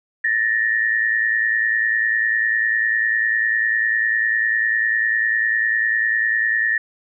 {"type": "tone pair together", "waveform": "sine", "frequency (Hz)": [1760, 1870], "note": ["A6", "A#6"], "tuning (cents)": [0, 5], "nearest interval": "minor second", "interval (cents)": 105, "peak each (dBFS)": -19, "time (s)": [0.24, 6.78], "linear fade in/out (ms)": 5, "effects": []}